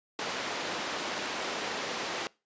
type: band-pass noise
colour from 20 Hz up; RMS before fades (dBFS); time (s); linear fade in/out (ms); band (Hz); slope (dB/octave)
pink; -35; 0.19-2.27; 0; 360 to 5400; 12
effects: noise-tail reverb RT60 0.3 s tail -24 dB re dry + resampled to 16000 Hz